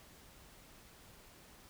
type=silence; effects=pink hiss -59 dBFS RMS until 1.69 s